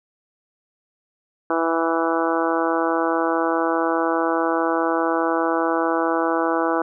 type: harmonic tone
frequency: 164.81 Hz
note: E3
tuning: in tune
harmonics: 2 / 3 / 4 / 5 / 6 / 7 / 8 / 9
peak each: -23 / -25 / -26 / -27 / -28 / -28 / -29 / -30 dBFS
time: 1.5-6.82 s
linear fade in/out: 2 ms
effects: none